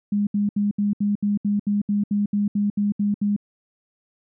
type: tone bursts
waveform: sine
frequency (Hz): 204.9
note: G#3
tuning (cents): -23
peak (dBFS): -18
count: 15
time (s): 0.12-3.364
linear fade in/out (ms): 5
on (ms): 150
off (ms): 71
effects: none